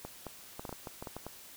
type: clicks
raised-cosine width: 1 ms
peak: -26 dBFS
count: 11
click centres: 0.05 / 0.267 / 0.595 / 0.652 / 0.693 / 0.727 / 0.872 / 1.025 / 1.072 / 1.166 / 1.266 s
effects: white hiss -52 dBFS RMS until 1.56 s